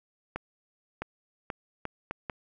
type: accelerating click train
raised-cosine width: 0.5 ms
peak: -18 dBFS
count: 6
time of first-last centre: 0.36-2.298 s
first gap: 660 ms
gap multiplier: 0.73
effects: none